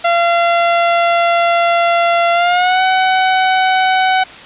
sawtooth tone with pitch glide, 685 to 751.3 Hz, F5 to F#5, -34 to +26 cents, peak -6 dBFS, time 0.04-4.24 s, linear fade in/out 10 ms, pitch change +160 cents, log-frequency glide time 2.33-2.82 s, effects white hiss -33 dBFS RMS until 4.45 s + resampled to 8000 Hz

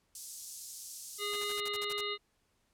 pink high-pass noise, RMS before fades -44 dBFS, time 0.15-1.6 s, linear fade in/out 2 ms, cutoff 5500 Hz, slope 24 dB/octave
harmonic tone, 411.6 Hz, G#4, 16 cents flat, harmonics 1 / 3 / 5 / 7 / 9 / 10, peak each -39 / -41 / -41 / -41 / -40 / -45 dBFS, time 1.18-2.18 s, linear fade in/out 50 ms
white noise bursts, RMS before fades -42 dBFS, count 9, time 1.33-2.007 s, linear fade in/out 0 ms, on 29 ms, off 52 ms
effects pink hiss -75 dBFS RMS until 2.73 s + low-pass 12000 Hz 12 dB/octave

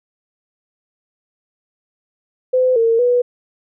sine tone with pitch steps, 510 / 456.9 / 489.8 Hz, C5 / A#4 / B4, -44 / -35 / -14 cents, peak -11 dBFS, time 2.53-3.22 s, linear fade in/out 10 ms, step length 230 ms, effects none

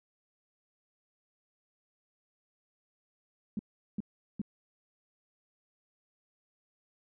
sine tone bursts, 207.7 Hz, G#3, in tune, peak -30 dBFS, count 3, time 3.57-4.416 s, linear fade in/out 2 ms, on 22 ms, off 390 ms, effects none

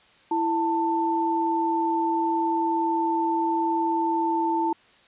sine tone pair together, 331.7 / 889.6 Hz, E4 / A5, +11 / +19 cents, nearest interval octave + perfect fourth, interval 1708 cents, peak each -25 / -23 dBFS, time 0.31-4.73 s, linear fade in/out 5 ms, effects white hiss -56 dBFS RMS until 5.07 s + resampled to 8000 Hz

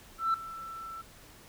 sine tone with ADSR envelope, 1333 Hz, E6, 19 cents sharp, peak -21 dBFS, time 0.18-1.02 s, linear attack 160 ms, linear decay 3 ms, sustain -18 dB, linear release 13 ms, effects tanh soft clip ceiling -22 dBFS + pink hiss -54 dBFS RMS until 1.48 s

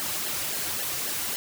white noise with flanger, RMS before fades -30 dBFS, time 0-1.36 s, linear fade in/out 0 ms, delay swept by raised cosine 0.82 to 4.72 ms, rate 3.7 Hz, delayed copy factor -1, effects none

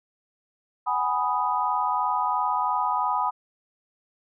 sine chord, G# minor seventh, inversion third, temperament equal with one note detuned, 747.7 / 830.6 / 987.8 / 1244.5 Hz, F#5 / G#5 / B5 / D#6, +18 / 0 / 0 / 0 cents, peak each -31 / -28 / -25 / -28 dBFS, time 0.86-3.31 s, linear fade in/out 20 ms, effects none

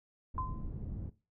pink low-pass noise, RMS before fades -40 dBFS, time 0.34-1.1 s, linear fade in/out 10 ms, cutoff 180 Hz, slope 12 dB/octave
sine tone with exponential decay, 1030 Hz, C6, 28 cents flat, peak -32 dBFS, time 0.38-0.7 s, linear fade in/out 1 ms, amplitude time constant 69 ms
effects noise-tail reverb RT60 0.3 s tail -17 dB re dry

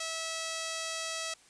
5% pulse tone, 650 Hz, E5, 24 cents flat, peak -23 dBFS, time 0-1.34 s, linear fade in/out 5 ms, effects white hiss -60 dBFS RMS until 1.49 s + resampled to 22050 Hz

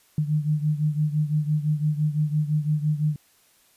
sine beating tone pair, 150 / 155.9 Hz, D3 / D#3, +37 / +4 cents, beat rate 5.9 Hz, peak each -22 / -26 dBFS, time 0.18-3.16 s, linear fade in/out 2 ms, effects white hiss -60 dBFS RMS until 3.76 s + resampled to 32000 Hz

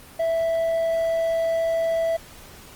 triangle tone, 659.3 Hz, E5, in tune, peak -18 dBFS, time 0.19-2.17 s, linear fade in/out 10 ms, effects pink hiss -45 dBFS RMS until 2.75 s + Opus 24 kbps

